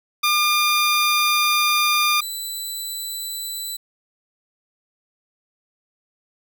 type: tone pair in turn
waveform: 15% pulse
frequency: 1204 / 3987 Hz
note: D6 / B7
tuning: +43 / +16 cents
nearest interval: octave + major sixth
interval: 2073 cents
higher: second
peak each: -10 / -20 dBFS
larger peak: first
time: 0.23-2.21 / 2.21-3.77 s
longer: first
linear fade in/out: 10 ms
effects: none